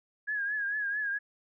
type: tone with vibrato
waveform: sine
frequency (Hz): 1661.2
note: G#6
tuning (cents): 0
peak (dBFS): -29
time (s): 0.27-1.19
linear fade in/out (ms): 20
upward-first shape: triangle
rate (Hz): 4.5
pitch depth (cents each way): 78
effects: none